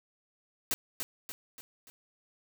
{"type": "noise with echo", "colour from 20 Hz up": "white", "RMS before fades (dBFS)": -30, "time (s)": [0.71, 0.74], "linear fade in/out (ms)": 0, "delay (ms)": 290, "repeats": 4, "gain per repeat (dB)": -6, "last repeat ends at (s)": 1.9, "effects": []}